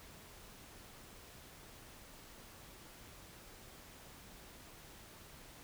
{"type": "silence", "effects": ["pink hiss -56 dBFS RMS until 5.63 s"]}